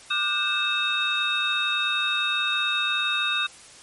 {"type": "tone cluster", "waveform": "sine", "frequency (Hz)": [1190, 1443, 1552, 2625, 3725], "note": ["D6", "F#6", "G6", "E7", "A#7"], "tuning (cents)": [22, -44, -18, -8, -2], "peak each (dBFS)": [-30, -31, -32, -27, -25], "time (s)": [0.1, 3.47], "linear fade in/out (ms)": 10, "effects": ["white hiss -47 dBFS RMS until 3.82 s", "MP3 48 kbps"]}